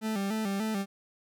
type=tone with vibrato; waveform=40% pulse; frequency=207.7 Hz; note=G#3; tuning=in tune; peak=-28 dBFS; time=0.01-0.86 s; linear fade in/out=50 ms; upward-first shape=square; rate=3.4 Hz; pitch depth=92 cents each way; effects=none